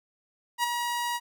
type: tone with ADSR envelope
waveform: sawtooth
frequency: 957 Hz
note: A#5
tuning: 45 cents sharp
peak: -18 dBFS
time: 0.58-1.2 s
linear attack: 55 ms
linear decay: 12 ms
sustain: -6 dB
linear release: 43 ms
effects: none